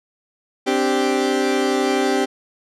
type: chord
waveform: 30% pulse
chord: C suspended second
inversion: none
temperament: equal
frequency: 261.6 / 293.7 / 392 Hz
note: C4 / D4 / G4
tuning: 0 / 0 / 0 cents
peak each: -19 / -21 / -17 dBFS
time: 0.66-2.26 s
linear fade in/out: 20 ms
effects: low-pass 8000 Hz 12 dB/octave